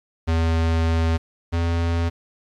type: tone pair in turn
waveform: square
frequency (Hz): 82 / 84.35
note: E2 / E2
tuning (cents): -9 / +40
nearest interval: unison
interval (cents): 49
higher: second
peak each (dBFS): -18 / -20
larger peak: first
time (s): 0.27-1.18 / 1.52-2.1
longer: first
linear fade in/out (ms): 20
effects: low-pass 5000 Hz 12 dB/octave + 9-bit